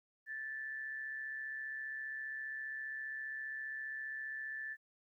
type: tone with amplitude modulation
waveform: sine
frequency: 1755 Hz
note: A6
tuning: 5 cents flat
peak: -38 dBFS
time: 0.26-4.77 s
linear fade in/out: 50 ms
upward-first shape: sine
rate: 135 Hz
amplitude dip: 45%
effects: 13-bit